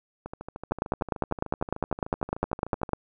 two click trains, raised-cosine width 1 ms, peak -22 / -10 dBFS, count 36 / 23, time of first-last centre 0.26-2.892 / 0.72-2.933 s, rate 13.3 / 9.94 Hz, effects none

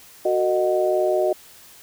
harmonic tone with a mistuned harmonic, 123.47 Hz, B2, in tune, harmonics 3 / 4 / 5 / 6, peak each -21 / -29 / -20 / -28 dBFS, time 0.25-1.33 s, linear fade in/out 5 ms, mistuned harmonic 4, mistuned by -140 cents, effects white hiss -47 dBFS RMS until 1.82 s

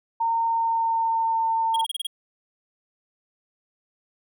sine tone with pitch glide, 916 to 902.9 Hz, A#5 to A5, -31 to +44 cents, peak -20 dBFS, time 0.2-1.85 s, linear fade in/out 10 ms, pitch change -25 cents, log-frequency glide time 0.45-1.44 s
square tone bursts, 3273 Hz, G#7, 26 cents flat, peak -26 dBFS, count 7, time 1.74-2.069 s, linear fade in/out 5 ms, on 23 ms, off 28 ms
effects none

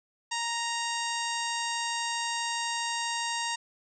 harmonic tone with a mistuned harmonic, 932.3 Hz, A#5, in tune, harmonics 1 / 2 / 3 / 4 / 5 / 6 / 7 / 8 / 9, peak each -33 / -36 / -38 / -39 / -40 / -41 / -41 / -42 / -43 dBFS, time 0.31-3.56 s, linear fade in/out 10 ms, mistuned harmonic 7, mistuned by +36 cents, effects none

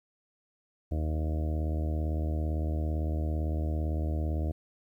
harmonic tone, 77.78 Hz, D#2, in tune, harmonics 1 / 2 / 3 / 4 / 5 / 6 / 7 / 8 / 9, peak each -28 / -39 / -42 / -39 / -47 / -48 / -46 / -45 / -48 dBFS, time 0.91-4.52 s, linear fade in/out 10 ms, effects 11-bit

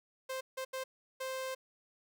sawtooth tone bursts at uneven times, 523.3 Hz, C5, in tune, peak -33 dBFS, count 4, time 0.29-0.41 / 0.57-0.65 / 0.73-0.84 / 1.2-1.55 s, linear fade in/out 10 ms, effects none

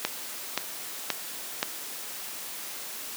click train, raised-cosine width 0.2 ms, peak -7 dBFS, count 4, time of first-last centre 0.05-1.629 s, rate 1.9 Hz, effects white hiss -38 dBFS RMS until 3.16 s + high-pass 200 Hz 12 dB/octave

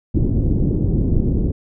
pink low-pass noise, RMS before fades -17 dBFS, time 0.14-1.52 s, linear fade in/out 10 ms, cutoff 340 Hz, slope 24 dB/octave, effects none

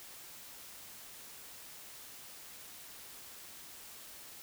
silence, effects white hiss -51 dBFS RMS until 4.42 s

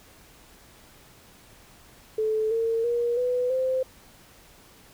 sine tone with pitch steps, 435.4 / 454.9 / 475.4 / 496.7 / 519 Hz, A4 / A#4 / A#4 / B4 / C5, -18 / -42 / +34 / +10 / -14 cents, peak -22 dBFS, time 2.18-3.83 s, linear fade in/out 5 ms, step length 330 ms, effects pink hiss -53 dBFS RMS until 4.93 s

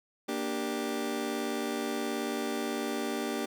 30% pulse chord, G minor, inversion first, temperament just, 235.2 / 294 / 392 Hz, Bb3 / D4 / G4, +16 / +2 / 0 cents, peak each -33 dBFS, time 0.28-3.46 s, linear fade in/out 10 ms, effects none

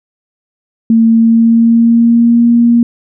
sine tone with pitch glide, 226.7 to 235.8 Hz, A#3 to A#3, -48 to +20 cents, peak -4 dBFS, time 0.9-2.83 s, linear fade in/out 2 ms, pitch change +68 cents, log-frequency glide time 1.09-2.47 s, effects none

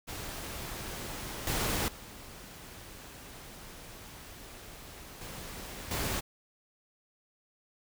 pink noise with level steps, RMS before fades -40 / -31 / -48 / -43 / -33 dBFS, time 0.07-6.21 s, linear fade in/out 20 ms, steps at 1.47 / 1.88 / 5.21 / 5.91 s, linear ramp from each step 2 ms, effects none

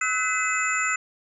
sine tone cluster, 1294 / 1499 / 2025 / 2568 / 7150 Hz, E6 / F#6 / B6 / E7 / A8, -32 / +22 / +43 / -46 / +27 cents, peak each -28 / -28 / -27 / -30 / -30 dBFS, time 0.01-0.96 s, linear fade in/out 5 ms, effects none

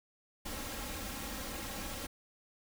pink noise with comb filter, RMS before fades -41 dBFS, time 0.45-2.07 s, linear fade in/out 10 ms, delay 3.7 ms, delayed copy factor +0.65, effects none

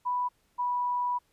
sine tone pair in turn, 987.8 / 981 Hz, B5 / B5, 0 / -12 cents, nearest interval unison, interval 12 cents, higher first, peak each -26 dBFS, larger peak neither, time 0.05-0.29 / 0.58-1.19 s, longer second, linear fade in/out 20 ms, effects pink hiss -70 dBFS RMS until 1.32 s + resampled to 32000 Hz

